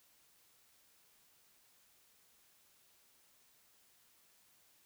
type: silence
effects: white hiss -69 dBFS RMS until 4.85 s